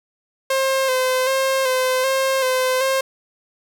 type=tone with vibrato; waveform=sawtooth; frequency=523.3 Hz; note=C5; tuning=in tune; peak=-13 dBFS; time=0.5-3.01 s; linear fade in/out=5 ms; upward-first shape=square; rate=1.3 Hz; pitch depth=31 cents each way; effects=none